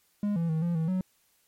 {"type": "tone with pitch steps", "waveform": "triangle", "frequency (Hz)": [205.9, 167.4, 159.1, 171.8, 161.1, 185.7], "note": ["G#3", "E3", "D#3", "F3", "E3", "F#3"], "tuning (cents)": [-15, 27, 39, -28, -39, 7], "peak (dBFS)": -23, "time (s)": [0.23, 1.01], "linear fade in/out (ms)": 2, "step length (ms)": 130, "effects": ["white hiss -68 dBFS RMS until 1.47 s", "MP3 64 kbps"]}